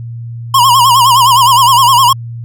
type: tone with vibrato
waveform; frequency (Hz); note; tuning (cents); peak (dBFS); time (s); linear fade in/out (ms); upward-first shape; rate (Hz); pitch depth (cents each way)
square; 1016; B5; +49; -5; 0.54-2.13; 5; sine; 9.7; 130
effects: added 117 Hz sine -21 dBFS peak until 2.44 s